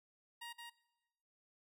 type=tone with echo; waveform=15% pulse; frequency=942 Hz; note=A#5; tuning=18 cents sharp; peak=-40 dBFS; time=0.41-0.53 s; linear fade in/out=10 ms; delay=170 ms; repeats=1; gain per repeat=-3 dB; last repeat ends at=0.7 s; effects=noise-tail reverb RT60 1.0 s tail -20 dB re dry

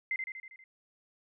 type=tone with echo; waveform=sine; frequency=2076 Hz; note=C7; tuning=14 cents flat; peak=-29 dBFS; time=0.11-0.16 s; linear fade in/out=2 ms; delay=80 ms; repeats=6; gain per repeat=-4 dB; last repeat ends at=0.64 s; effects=none

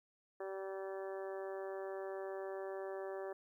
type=harmonic tone; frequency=192.9 Hz; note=G3; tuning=28 cents flat; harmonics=2 / 3 / 4 / 5 / 6 / 7 / 8 / 9; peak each=-43 / -46 / -51 / -57 / -56 / -61 / -61 / -57 dBFS; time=0.4-3.33 s; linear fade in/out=5 ms; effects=13-bit

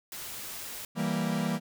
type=noise; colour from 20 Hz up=white; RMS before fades=-40 dBFS; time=0.12-0.85 s; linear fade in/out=2 ms
type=chord; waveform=45% pulse; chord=E diminished; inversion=none; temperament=equal; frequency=164.81 / 196 / 233.1 Hz; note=E3 / G3 / Bb3; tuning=0 / 0 / 0 cents; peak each=-32 dBFS; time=0.95-1.6 s; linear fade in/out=50 ms
effects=none

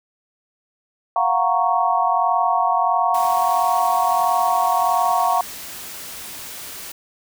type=chord; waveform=sine; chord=Gb major seventh; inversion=third; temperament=equal; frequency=698.5 / 740 / 932.3 / 1108.7 Hz; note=F5 / Gb5 / Bb5 / Db6; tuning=0 / 0 / 0 / 0 cents; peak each=-21 dBFS; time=1.16-5.41 s; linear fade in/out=2 ms
type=noise; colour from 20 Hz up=white; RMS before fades=-34 dBFS; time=3.14-6.92 s; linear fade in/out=5 ms
effects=none

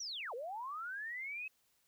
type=linear two-way sweep; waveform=sine; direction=down then up; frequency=6000 to 443.2 to 2590 Hz; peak=-40 dBFS; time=0-1.48 s; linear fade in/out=5 ms; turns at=0.34 s; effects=white hiss -75 dBFS RMS until 1.87 s

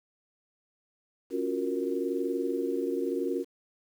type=chord; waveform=sine; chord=Gb major seventh; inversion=second; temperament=equal; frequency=277.2 / 349.2 / 370 / 466.2 Hz; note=Db4 / F4 / Gb4 / Bb4; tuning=0 / 0 / 0 / 0 cents; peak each=-33 dBFS; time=1.3-3.45 s; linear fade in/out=50 ms; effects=9-bit

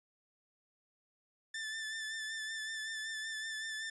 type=tone with vibrato; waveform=sawtooth; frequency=1765 Hz; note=A6; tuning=5 cents sharp; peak=-35 dBFS; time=1.54-3.9 s; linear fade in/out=5 ms; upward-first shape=sine; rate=5.3 Hz; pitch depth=29 cents each way; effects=resampled to 22050 Hz

